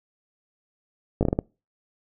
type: slowing click train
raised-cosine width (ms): 2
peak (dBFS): -8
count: 6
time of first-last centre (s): 1.21-1.389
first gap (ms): 18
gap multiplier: 1.35
effects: noise-tail reverb RT60 0.3 s tail -26 dB re dry